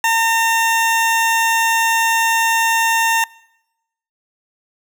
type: tone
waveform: 20% pulse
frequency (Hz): 910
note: A#5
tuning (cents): -42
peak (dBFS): -8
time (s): 0.04-3.24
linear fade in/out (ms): 2
effects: noise-tail reverb RT60 0.9 s tail -24 dB re dry